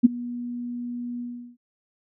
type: tone with ADSR envelope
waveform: sine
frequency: 242 Hz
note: B3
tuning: 35 cents flat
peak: -7 dBFS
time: 0.03-1.57 s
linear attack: 22 ms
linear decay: 17 ms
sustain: -22 dB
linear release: 370 ms
effects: none